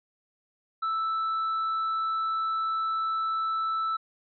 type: tone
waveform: triangle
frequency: 1318.5 Hz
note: E6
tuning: in tune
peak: -24 dBFS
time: 0.82-3.97 s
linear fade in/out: 10 ms
effects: resampled to 11025 Hz